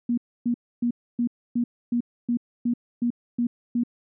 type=tone bursts; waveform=sine; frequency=239.2 Hz; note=A#3; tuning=45 cents sharp; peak=-20 dBFS; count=11; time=0.09-3.836 s; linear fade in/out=5 ms; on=86 ms; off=280 ms; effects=none